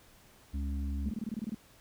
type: harmonic tone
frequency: 69.9 Hz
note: C#2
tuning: 15 cents sharp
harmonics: 1 / 3 / 4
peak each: -32 / -42 / -44 dBFS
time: 0.53-1.11 s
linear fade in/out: 20 ms
type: tone bursts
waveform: sine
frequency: 216.7 Hz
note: A3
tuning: 26 cents flat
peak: -32 dBFS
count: 10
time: 1.06-1.546 s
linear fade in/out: 2 ms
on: 27 ms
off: 24 ms
effects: pink hiss -60 dBFS RMS until 1.8 s